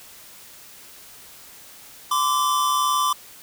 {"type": "tone pair together", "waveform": "square", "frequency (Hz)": [1024, 1166.1], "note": ["C6", "D6"], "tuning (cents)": [-38, -13], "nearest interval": "major second", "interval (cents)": 225, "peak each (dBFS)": [-24, -21], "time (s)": [2.11, 3.13], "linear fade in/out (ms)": 5, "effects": ["white hiss -45 dBFS RMS until 3.42 s"]}